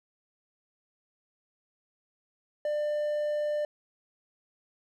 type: tone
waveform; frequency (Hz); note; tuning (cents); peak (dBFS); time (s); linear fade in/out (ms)
triangle; 596; D5; +25; -25; 2.65-3.65; 2
effects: none